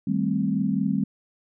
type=chord; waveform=sine; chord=A half-diminished seventh; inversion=second; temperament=equal; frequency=155.56 / 196 / 220 / 261.6 Hz; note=Eb3 / G3 / A3 / C4; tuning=0 / 0 / 0 / 0 cents; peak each=-30 / -24 / -28 / -27 dBFS; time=0.07-1.04 s; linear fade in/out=5 ms; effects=none